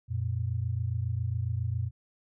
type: tone pair together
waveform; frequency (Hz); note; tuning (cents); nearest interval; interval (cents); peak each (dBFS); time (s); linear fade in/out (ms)
sine; 91.1 / 118.41; F#2 / A#2; -26 / +28; perfect fourth; 454; -31 / -30; 0.08-1.91; 50
effects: none